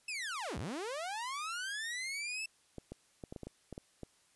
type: linear two-way sweep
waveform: sawtooth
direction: down then up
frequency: 2663 to 55.6 to 2663 Hz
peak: -34 dBFS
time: 0.08-2.46 s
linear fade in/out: 5 ms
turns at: 0.58 s
type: clicks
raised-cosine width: 2 ms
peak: -30 dBFS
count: 10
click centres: 2.783 / 2.92 / 3.238 / 3.325 / 3.362 / 3.433 / 3.47 / 3.727 / 3.779 / 4.033 s
effects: white hiss -69 dBFS RMS until 4.35 s + resampled to 24000 Hz